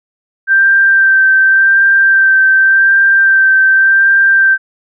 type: tone with vibrato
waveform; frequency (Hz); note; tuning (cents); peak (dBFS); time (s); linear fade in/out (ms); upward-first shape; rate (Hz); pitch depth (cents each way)
sine; 1568; G6; 0; -5; 0.47-4.58; 50; sine; 0.88; 16
effects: none